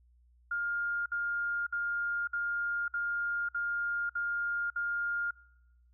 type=tone bursts; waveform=sine; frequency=1410 Hz; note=F6; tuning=16 cents sharp; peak=-30 dBFS; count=8; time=0.51-5.309 s; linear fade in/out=5 ms; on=550 ms; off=57 ms; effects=noise-tail reverb RT60 1.0 s tail -23 dB re dry + added 60 Hz sine -61 dBFS peak until 5.93 s